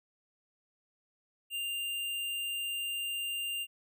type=tone; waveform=square; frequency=2794 Hz; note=F7; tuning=in tune; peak=-34 dBFS; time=1.5-3.67 s; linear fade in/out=50 ms; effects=none